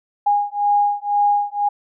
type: beating tone pair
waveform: sine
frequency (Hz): 819 / 821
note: G#5 / G#5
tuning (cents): -24 / -20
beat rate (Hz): 2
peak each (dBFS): -18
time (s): 0.26-1.69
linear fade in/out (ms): 10
effects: none